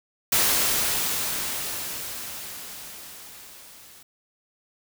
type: noise with level ramp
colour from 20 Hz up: white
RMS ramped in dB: -20 to -49 dBFS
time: 0.32-4.03 s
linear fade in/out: 5 ms
effects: none